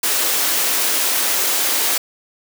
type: high-pass noise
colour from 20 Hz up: white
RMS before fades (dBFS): -18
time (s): 0.03-1.98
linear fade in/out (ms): 5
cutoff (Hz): 270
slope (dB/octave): 24
effects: none